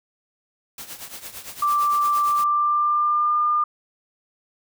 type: noise with tremolo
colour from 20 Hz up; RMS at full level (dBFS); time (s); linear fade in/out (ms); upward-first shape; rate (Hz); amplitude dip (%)
white; -34; 0.78-2.44; 2; triangle; 8.8; 80
type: tone with pitch glide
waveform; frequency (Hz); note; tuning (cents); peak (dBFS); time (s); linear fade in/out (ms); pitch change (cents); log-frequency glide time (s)
sine; 1174.7 to 1205.6; D6 to D6; 0 to +45; -17; 1.62-3.64; 5; +45; 2.27-3.37
effects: none